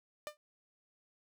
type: tone with exponential decay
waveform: sawtooth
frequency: 599 Hz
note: D5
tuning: 34 cents sharp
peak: -32 dBFS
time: 0.27-0.37 s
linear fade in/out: 0 ms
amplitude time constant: 20 ms
effects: none